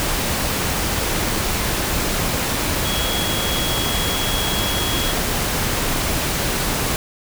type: tone in noise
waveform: sine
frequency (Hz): 3322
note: G#7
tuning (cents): 0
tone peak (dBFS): -25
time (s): 2.85-5.12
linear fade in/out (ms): 0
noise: pink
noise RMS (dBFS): -21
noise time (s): 0-6.96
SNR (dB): -7
effects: none